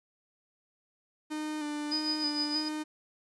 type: tone with vibrato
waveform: 45% pulse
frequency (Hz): 301.5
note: D4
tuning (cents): +46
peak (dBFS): -33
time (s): 1.3-2.84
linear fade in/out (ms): 20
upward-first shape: square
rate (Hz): 1.6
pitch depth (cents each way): 27
type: tone with tremolo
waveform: sine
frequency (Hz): 4978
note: D#8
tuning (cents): 0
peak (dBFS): -27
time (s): 1.91-2.69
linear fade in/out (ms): 10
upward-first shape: triangle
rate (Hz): 6.5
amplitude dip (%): 80
effects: resampled to 24000 Hz + 11-bit